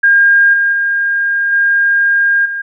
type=tone with level steps; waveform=sine; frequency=1613 Hz; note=G6; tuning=49 cents sharp; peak=-5 / -9 / -11 / -8 / -17 dBFS; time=0.03-2.62 s; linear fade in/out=10 ms; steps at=0.53 / 0.72 / 1.52 / 2.45 s; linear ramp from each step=10 ms; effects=none